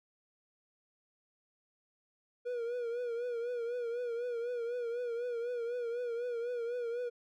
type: tone with vibrato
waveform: triangle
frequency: 477.7 Hz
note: A#4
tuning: 42 cents sharp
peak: -32 dBFS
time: 2.45-7.1 s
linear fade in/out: 20 ms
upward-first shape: triangle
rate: 4 Hz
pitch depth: 76 cents each way
effects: none